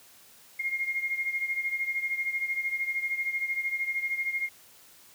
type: beating tone pair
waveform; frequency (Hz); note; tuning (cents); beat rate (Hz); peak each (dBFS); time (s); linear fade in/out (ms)
sine; 2133 / 2146; C7 / C7; +33 / +43; 13; -29 / -34; 0.59-4.49; 10
effects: white hiss -55 dBFS RMS until 5.14 s + high-pass 60 Hz 12 dB/octave